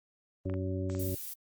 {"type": "harmonic tone", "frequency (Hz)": 94, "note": "F#2", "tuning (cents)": 28, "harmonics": [1, 2, 3, 4, 6], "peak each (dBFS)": [-33, -41, -38, -39, -42], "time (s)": [0.45, 1.15], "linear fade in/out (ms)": 5}
{"type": "clicks", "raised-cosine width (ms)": 0.5, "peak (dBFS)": -30, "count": 4, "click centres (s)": [0.498, 0.54, 0.899, 0.95]}
{"type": "noise", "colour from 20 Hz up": "violet", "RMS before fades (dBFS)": -40, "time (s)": [0.89, 1.34], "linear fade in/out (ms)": 10}
{"effects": ["Opus 24 kbps"]}